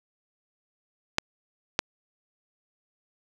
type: clicks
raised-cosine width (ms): 0.2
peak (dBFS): -4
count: 2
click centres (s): 1.184 / 1.791
effects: none